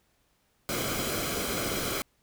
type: noise with comb filter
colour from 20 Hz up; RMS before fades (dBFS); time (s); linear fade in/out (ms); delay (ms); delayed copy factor
pink; -31; 0.69-2.02; 0; 1.1; -0.6
effects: pink hiss -70 dBFS RMS until 2.22 s